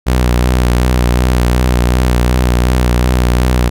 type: tone with vibrato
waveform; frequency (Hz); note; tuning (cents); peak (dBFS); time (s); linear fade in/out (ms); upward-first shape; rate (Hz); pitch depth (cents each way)
sawtooth; 61.5; B1; -7; -5; 0.06-3.7; 20; sine; 2.7; 38
effects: none